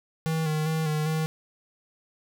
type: tone with pitch steps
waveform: square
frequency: 160.3 / 154.5 / 159.2 / 153.1 / 158 Hz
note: E3 / D#3 / D#3 / D#3 / D#3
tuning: -48 / -12 / +40 / -28 / +27 cents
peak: -25 dBFS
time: 0.26-1.26 s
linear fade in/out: 0 ms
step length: 200 ms
effects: none